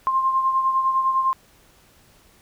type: beating tone pair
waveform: sine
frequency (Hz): 1055 / 1064.9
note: C6 / C6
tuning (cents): +14 / +30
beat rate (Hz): 9.9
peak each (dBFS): -18 / -27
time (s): 0.07-1.33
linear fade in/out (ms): 0
effects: pink hiss -55 dBFS RMS until 2.41 s